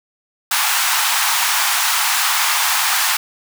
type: high-pass noise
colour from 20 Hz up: pink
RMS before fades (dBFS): -17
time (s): 0.51-3.17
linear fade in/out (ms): 5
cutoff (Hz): 810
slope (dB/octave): 48
effects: none